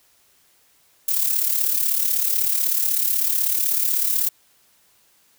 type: noise with amplitude modulation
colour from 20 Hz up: violet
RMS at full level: -18 dBFS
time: 1.08-4.29 s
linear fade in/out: 5 ms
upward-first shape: sine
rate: 36.1 Hz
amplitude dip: 60%
effects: white hiss -59 dBFS RMS until 5.38 s